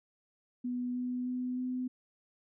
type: tone with pitch steps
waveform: sine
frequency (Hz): 246.9 / 248.9 / 250.9 / 253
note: B3 / B3 / B3 / B3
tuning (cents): 0 / +14 / +28 / +42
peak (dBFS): -32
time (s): 0.64-1.88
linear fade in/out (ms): 10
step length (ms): 310
effects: none